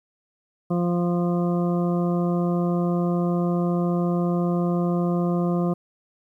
harmonic tone, 174.61 Hz, F3, in tune, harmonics 1 / 2 / 3 / 4 / 6 / 7, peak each -21 / -27 / -31 / -33 / -37 / -38 dBFS, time 0.7-5.74 s, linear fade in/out 10 ms, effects 10-bit

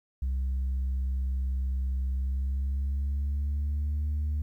sine tone with pitch glide, 65.4 to 74.69 Hz, C2 to D2, 0 to +30 cents, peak -24 dBFS, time 0.22-4.42 s, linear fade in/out 5 ms, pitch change +230 cents, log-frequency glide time 2.12-4.08 s, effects tanh soft clip ceiling -25 dBFS + 11-bit

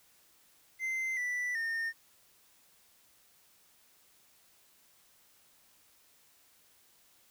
triangle tone with pitch steps, 2074 / 1972 / 1825 Hz, C7 / B6 / A#6, -16 / -3 / -37 cents, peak -30 dBFS, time 0.79-1.93 s, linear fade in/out 50 ms, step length 380 ms, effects white hiss -65 dBFS RMS until 7.3 s

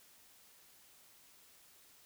silence, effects white hiss -63 dBFS RMS until 2.05 s

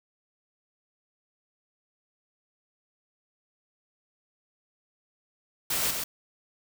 white noise with echo, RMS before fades -28 dBFS, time 5.7-5.91 s, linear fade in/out 5 ms, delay 130 ms, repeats 1, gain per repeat -4 dB, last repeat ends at 6.04 s, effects none

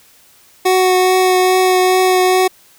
25% pulse tone with vibrato, 370 Hz, F#4, in tune, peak -6 dBFS, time 0.65-2.48 s, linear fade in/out 10 ms, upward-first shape triangle, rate 2.4 Hz, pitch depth 13 cents each way, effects white hiss -48 dBFS RMS until 2.78 s

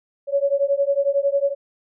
sine beating tone pair, 554.4 / 565.4 Hz, C#5 / C#5, 0 / +34 cents, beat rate 11 Hz, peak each -20 dBFS, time 0.27-1.55 s, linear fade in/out 50 ms, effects none

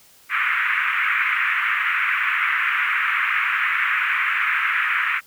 white band-pass noise, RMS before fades -21 dBFS, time 0.29-5.21 s, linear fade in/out 50 ms, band 1200 to 2400 Hz, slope 48 dB/octave, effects white hiss -52 dBFS RMS until 5.26 s

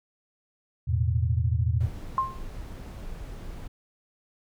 sine chord, E suspended fourth, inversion none, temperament equal, 82.41 / 110 / 123.47 Hz, E2 / A2 / B2, 0 / 0 / 0 cents, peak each -25 / -26 / -28 dBFS, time 0.87-1.89 s, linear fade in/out 20 ms
brown noise, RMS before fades -38 dBFS, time 1.8-3.68 s, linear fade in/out 10 ms
sine tone with exponential decay, 1058 Hz, C6, 19 cents sharp, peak -18 dBFS, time 2.18-2.42 s, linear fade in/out 1 ms, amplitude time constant 52 ms
effects none

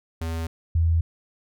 square / sine tone pair in turn, 82 / 82.57 Hz, E2 / E2, -9 / +3 cents, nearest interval unison, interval 12 cents, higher second, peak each -27 / -17 dBFS, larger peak second, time 0.21-0.47 / 0.75-1.01 s, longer neither, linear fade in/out 5 ms, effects none

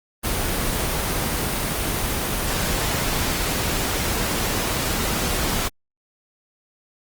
pink noise, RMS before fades -23 dBFS, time 0.23-5.69 s, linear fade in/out 20 ms, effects Opus 24 kbps

